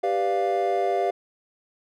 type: chord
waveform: triangle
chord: G dominant seventh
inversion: none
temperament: equal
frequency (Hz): 392 / 493.9 / 587.3 / 698.5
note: G4 / B4 / D5 / F5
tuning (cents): 0 / 0 / 0 / 0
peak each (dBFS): -24 / -28 / -28 / -22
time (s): 0.03-1.11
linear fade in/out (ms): 10
effects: none